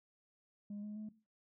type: tone with pitch steps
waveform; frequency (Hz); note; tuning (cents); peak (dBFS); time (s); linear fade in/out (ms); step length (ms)
sine; 205.4 / 209.7 / 214.1; G#3 / G#3 / A3; -19 / +17 / -47; -40; 0.7-1.09; 5; 130
effects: noise-tail reverb RT60 0.3 s tail -17 dB re dry + tanh soft clip ceiling -40 dBFS